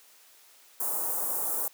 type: band-stop noise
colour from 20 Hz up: white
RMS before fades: -30 dBFS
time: 0.8-1.68 s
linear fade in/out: 2 ms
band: 1100 to 8800 Hz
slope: 24 dB/octave
effects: white hiss -57 dBFS RMS until 1.73 s + high-pass 400 Hz 12 dB/octave